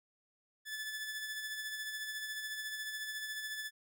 sawtooth tone with tremolo, 1735 Hz, A6, 25 cents flat, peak -34 dBFS, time 0.65-3.71 s, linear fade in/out 50 ms, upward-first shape sine, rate 14 Hz, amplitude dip 40%, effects none

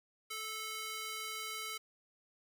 square tone with high-pass filter, 436.8 Hz, A4, 13 cents flat, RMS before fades -42 dBFS, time 0.3-1.78 s, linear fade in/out 10 ms, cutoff 1700 Hz, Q 0.76, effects none

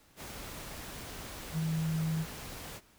sine tone in noise, 160 Hz, D#3, 49 cents sharp, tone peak -29 dBFS, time 1.52-2.26 s, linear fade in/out 50 ms, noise pink, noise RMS -44 dBFS, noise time 0.16-2.81 s, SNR +12 dB, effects pink hiss -63 dBFS RMS until 2.98 s

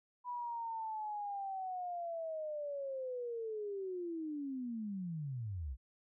sine linear sweep, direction down, 988 to 57 Hz, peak -38 dBFS, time 0.24-5.77 s, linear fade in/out 50 ms, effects none

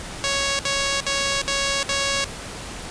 5% pulse tone bursts, 554.4 Hz, C#5, in tune, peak -9 dBFS, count 5, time 0.24-2.242 s, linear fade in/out 0 ms, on 350 ms, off 63 ms, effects pink hiss -34 dBFS RMS until 2.9 s + resampled to 22050 Hz

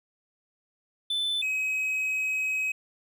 triangle tone pair in turn, 3517 / 2541 Hz, A7 / D#7, -1 / +36 cents, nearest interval tritone, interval 563 cents, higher first, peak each -24 dBFS, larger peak neither, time 1.1-1.42 / 1.42-2.72 s, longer second, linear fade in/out 5 ms, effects none

